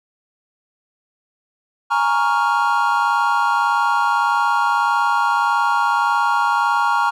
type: chord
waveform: triangle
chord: Bb minor seventh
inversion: third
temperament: equal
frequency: 830.6 / 932.3 / 1108.7 / 1396.9 Hz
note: Ab5 / Bb5 / Db6 / F6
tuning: 0 / 0 / 0 / 0 cents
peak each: -20 / -17 / -19 / -19 dBFS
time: 1.9-7.11 s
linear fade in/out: 20 ms
effects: none